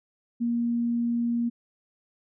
sine tone, 236 Hz, A#3, 22 cents sharp, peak -23 dBFS, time 0.4-1.5 s, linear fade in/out 20 ms, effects none

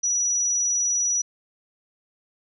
sine tone, 5860 Hz, F#8, 18 cents flat, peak -20 dBFS, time 0.03-1.22 s, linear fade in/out 10 ms, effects none

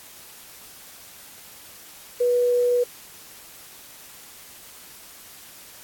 sine tone with quantisation, 488.1 Hz, B4, 20 cents flat, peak -17 dBFS, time 2.2-2.84 s, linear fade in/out 10 ms, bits 7, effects white hiss -45 dBFS RMS until 5.83 s + AAC 64 kbps

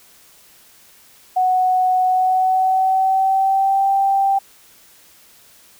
sine tone with pitch glide, 740 to 784 Hz, F#5 to G5, 0 to 0 cents, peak -13 dBFS, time 1.36-4.39 s, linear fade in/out 10 ms, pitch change +100 cents, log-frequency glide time 2.06-3.89 s, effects white hiss -49 dBFS RMS until 5.79 s

